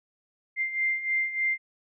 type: beating tone pair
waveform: sine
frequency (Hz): 2093 / 2096.3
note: C7 / C7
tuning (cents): 0 / +3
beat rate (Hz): 3.3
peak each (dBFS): -31 / -26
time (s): 0.56-1.58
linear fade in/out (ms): 50
effects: none